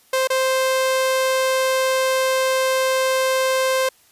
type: tone with dropouts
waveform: sawtooth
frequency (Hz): 523.3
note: C5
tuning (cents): 0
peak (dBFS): -13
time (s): 0.13-3.89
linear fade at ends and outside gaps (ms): 5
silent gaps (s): 0.274-0.301
effects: white hiss -55 dBFS RMS until 4.11 s + resampled to 32000 Hz